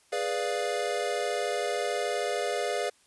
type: chord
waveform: square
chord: G# diminished seventh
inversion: none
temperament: equal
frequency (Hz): 415.3 / 493.9 / 587.3 / 698.5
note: G#4 / B4 / D5 / F5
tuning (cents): 0 / 0 / 0 / 0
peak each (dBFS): -34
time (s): 0.12-2.9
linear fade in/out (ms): 10
effects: white hiss -63 dBFS RMS until 3.06 s + resampled to 24000 Hz